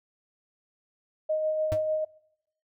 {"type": "tone with tremolo", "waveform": "sine", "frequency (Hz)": 622.3, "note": "D#5", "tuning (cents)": 0, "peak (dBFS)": -23, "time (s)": [1.29, 2.05], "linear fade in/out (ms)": 10, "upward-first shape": "sine", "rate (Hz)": 6.7, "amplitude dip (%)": 30}
{"type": "tone with exponential decay", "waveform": "square", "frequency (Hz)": 103.83, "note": "G#2", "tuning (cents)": 0, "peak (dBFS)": -24, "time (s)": [1.72, 1.81], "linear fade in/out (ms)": 0, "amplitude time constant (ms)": 19}
{"effects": ["noise-tail reverb RT60 0.8 s tail -23 dB re dry"]}